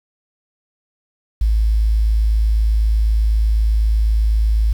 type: tone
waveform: sine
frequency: 54 Hz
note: A1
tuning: 32 cents flat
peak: -12 dBFS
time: 1.41-4.73 s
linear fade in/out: 5 ms
effects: 7-bit